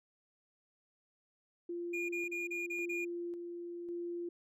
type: tone with tremolo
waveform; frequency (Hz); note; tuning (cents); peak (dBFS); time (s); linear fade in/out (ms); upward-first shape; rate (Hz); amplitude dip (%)
sine; 346; F4; -16; -37; 1.69-4.29; 5; square; 0.91; 35
type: tone bursts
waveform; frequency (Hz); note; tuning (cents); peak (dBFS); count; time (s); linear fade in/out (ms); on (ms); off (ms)
triangle; 2428; D#7; -43; -35; 6; 1.93-3.05; 10; 160; 32
effects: none

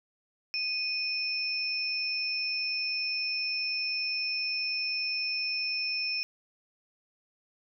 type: tone pair together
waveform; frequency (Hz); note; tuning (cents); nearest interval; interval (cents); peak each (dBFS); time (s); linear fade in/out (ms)
sine; 2489 / 5325; D#7 / E8; 0 / +17; octave + minor second; 1317; -32 / -31; 0.54-6.23; 0
effects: none

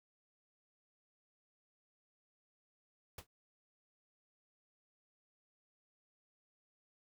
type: noise with exponential decay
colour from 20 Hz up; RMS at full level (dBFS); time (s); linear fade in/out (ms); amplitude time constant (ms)
pink; -43; 3.18-3.27; 5; 18
effects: none

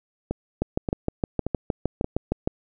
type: two click trains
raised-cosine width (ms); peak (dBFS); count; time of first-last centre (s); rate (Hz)
2; -12 / -9; 4 / 13; 0.31-2.044 / 0.62-2.475; 1.73 / 6.47
effects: none

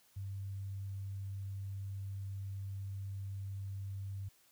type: tone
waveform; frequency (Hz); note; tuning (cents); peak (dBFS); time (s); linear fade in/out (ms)
sine; 98; G2; 0; -39; 0.16-4.29; 10
effects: white hiss -68 dBFS RMS until 4.51 s

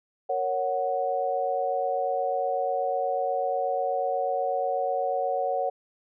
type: chord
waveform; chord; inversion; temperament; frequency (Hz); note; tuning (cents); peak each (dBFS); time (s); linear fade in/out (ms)
sine; F# major; first; equal; 466.2 / 554.4 / 740; A#4 / C#5 / F#5; 0 / 0 / 0; -32 / -28 / -27; 0.29-5.7; 10
effects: none

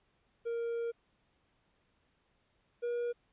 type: tone pair in turn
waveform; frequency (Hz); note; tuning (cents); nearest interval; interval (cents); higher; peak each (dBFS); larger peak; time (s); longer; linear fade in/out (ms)
triangle; 466.4 / 478.4; A#4 / A#4; +1 / +45; unison; 44; second; -31 / -30; second; 0.45-0.92 / 2.82-3.13; first; 20
effects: pink hiss -74 dBFS RMS until 3.32 s + resampled to 8000 Hz

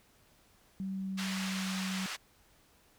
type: tone with pitch glide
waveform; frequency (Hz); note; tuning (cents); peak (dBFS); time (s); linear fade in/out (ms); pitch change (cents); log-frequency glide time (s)
sine; 191.9 to 189.04; G3 to F#3; -37 to +37; -34; 0.8-2.06; 0; -26; 0.94-1.78
type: band-pass noise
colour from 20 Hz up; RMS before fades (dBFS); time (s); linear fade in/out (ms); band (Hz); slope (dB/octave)
pink; -40; 1.17-2.17; 20; 1300 to 6400; 12
effects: pink hiss -65 dBFS RMS until 2.98 s

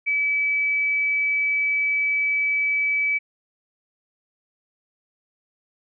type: tone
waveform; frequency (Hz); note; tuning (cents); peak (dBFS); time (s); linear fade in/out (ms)
sine; 2295; D7; -40; -19; 0.06-3.19; 20
effects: none

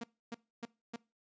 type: tone bursts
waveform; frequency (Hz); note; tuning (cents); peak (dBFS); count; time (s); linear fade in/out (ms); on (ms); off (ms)
sawtooth; 233.1; A#3; 0; -35; 4; 0.01-0.962; 5; 28; 280
effects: noise-tail reverb RT60 0.3 s tail -23 dB re dry + resampled to 16000 Hz

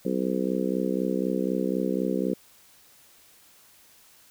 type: harmonic tone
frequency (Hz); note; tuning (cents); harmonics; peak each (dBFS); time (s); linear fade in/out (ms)
64; C2; -38; 3 / 4 / 5 / 6 / 7 / 8; -29 / -30 / -31 / -32 / -32 / -33; 0.05-2.34; 5
effects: white hiss -56 dBFS RMS until 4.3 s

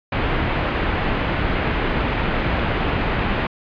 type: low-pass noise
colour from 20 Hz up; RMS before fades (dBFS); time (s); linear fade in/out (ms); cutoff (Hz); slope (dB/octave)
pink; -21; 0.12-3.47; 5; 2800; 24
effects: resampled to 11025 Hz

